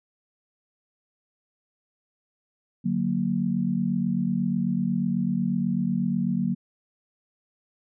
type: chord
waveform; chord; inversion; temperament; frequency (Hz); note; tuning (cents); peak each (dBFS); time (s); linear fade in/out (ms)
sine; D augmented; none; equal; 146.83 / 185 / 233.1; D3 / F#3 / A#3; 0 / 0 / 0; -31 / -25 / -26; 2.84-6.55; 20
effects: none